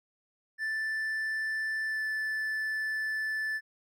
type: tone with pitch glide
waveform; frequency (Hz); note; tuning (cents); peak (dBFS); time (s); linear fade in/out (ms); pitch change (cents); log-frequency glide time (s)
triangle; 1762 to 1750.8; A6 to A6; +2 to -9; -28; 0.58-3.61; 50; -11; 1.86-2.03
effects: none